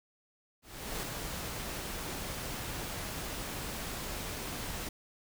pink noise with ADSR envelope, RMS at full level -36 dBFS, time 0.62-4.89 s, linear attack 410 ms, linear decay 4 ms, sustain -3 dB, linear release 5 ms, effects none

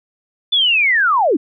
sine linear sweep, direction down, 3523 to 243.3 Hz, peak -11 dBFS, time 0.52-1.37 s, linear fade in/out 10 ms, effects none

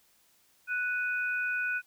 sine tone pair together, 1480 / 2489 Hz, F#6 / D#7, 0 / 0 cents, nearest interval major sixth, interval 900 cents, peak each -29 / -35 dBFS, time 0.67-1.82 s, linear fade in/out 50 ms, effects white hiss -66 dBFS RMS until 1.86 s

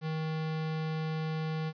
square tone, 157.9 Hz, D#3, 26 cents sharp, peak -32 dBFS, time 0.01-1.73 s, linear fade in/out 50 ms, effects resampled to 11025 Hz + 11-bit

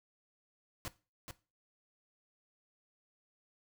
pink noise with echo, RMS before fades -41 dBFS, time 0.85-0.88 s, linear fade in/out 0 ms, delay 430 ms, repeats 1, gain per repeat -5 dB, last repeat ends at 1.31 s, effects noise-tail reverb RT60 0.3 s tail -17 dB re dry

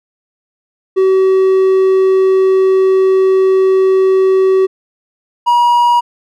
triangle tone pair in turn, 380 / 959.2 Hz, F#4 / A#5, +46 / +49 cents, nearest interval octave + major third, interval 1603 cents, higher second, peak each -5 dBFS, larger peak neither, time 0.96-4.67 / 5.46-6.01 s, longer first, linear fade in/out 20 ms, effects none

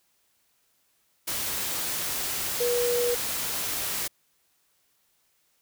sine tone in noise, 483.1 Hz, B4, 38 cents flat, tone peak -23 dBFS, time 2.6-3.15 s, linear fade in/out 10 ms, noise white, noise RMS -30 dBFS, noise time 1.27-4.08 s, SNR +4 dB, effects white hiss -69 dBFS RMS until 5.61 s

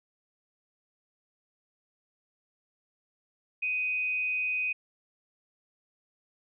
sine tone with frequency modulation, 2500 Hz, D#7, 8 cents sharp, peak -27 dBFS, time 3.62-4.73 s, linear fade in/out 10 ms, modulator 196 Hz, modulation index 0.26, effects none

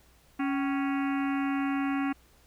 harmonic tone with a mistuned harmonic, 277.2 Hz, C#4, in tune, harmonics 1 / 3 / 4 / 5 / 6 / 7 / 8 / 9 / 10, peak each -27 / -37 / -39 / -41 / -43 / -44 / -45 / -46 / -47 dBFS, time 0.39-2.13 s, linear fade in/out 10 ms, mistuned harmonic 3, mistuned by -130 cents, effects added 60 Hz sine -62 dBFS peak until 2.46 s + pink hiss -62 dBFS RMS until 2.46 s

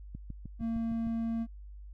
click train, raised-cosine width 5 ms, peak -29 dBFS, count 7, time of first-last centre 0.15-1.07 s, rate 6.52 Hz
triangle tone, 228.2 Hz, A#3, 37 cents flat, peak -28 dBFS, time 0.59-1.47 s, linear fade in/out 50 ms
effects added 50 Hz sine -44 dBFS peak until 1.93 s

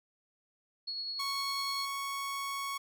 sine tone with tremolo, 4345 Hz, C#8, 35 cents flat, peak -34 dBFS, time 0.87-1.86 s, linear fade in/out 10 ms, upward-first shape triangle, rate 10 Hz, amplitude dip 30%
sawtooth tone, 1108.7 Hz, C#6, in tune, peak -31 dBFS, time 1.19-2.78 s, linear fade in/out 10 ms
effects none

